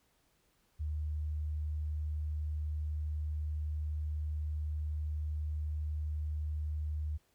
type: tone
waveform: sine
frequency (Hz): 76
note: D#2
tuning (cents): -40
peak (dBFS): -33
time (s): 0.79-7.18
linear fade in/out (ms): 20
effects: pink hiss -73 dBFS RMS until 7.34 s